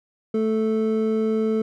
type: tone pair together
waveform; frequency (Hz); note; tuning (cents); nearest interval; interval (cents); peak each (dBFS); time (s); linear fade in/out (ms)
triangle; 220 / 438.8; A3 / A4; 0 / -5; octave; 1195; -20; 0.34-1.62; 5
effects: none